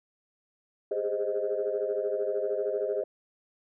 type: chord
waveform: sine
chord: Ab major seventh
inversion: third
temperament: equal with one note detuned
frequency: 402.3 / 415.3 / 523.3 / 622.3 Hz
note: G4 / Ab4 / C5 / Eb5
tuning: +45 / 0 / 0 / 0 cents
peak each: -32 dBFS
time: 0.91-3.04 s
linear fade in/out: 5 ms
effects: tanh soft clip ceiling -18 dBFS